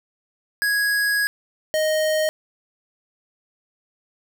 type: tone pair in turn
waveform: square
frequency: 1661.2 / 622.2 Hz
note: G#6 / D#5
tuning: 0 / 0 cents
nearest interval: octave + perfect fourth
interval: 1700 cents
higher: first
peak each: -19 dBFS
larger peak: neither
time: 0.62-1.27 / 1.74-2.29 s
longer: first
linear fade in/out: 0 ms
effects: none